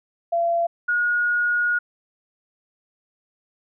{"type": "tone pair in turn", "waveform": "sine", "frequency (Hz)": [681, 1443], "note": ["F5", "F#6"], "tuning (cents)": [-44, -44], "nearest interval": "octave + minor second", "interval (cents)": 1300, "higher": "second", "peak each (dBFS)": -18, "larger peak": "neither", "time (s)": [[0.32, 0.67], [0.88, 1.79]], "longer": "second", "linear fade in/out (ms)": 10, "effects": []}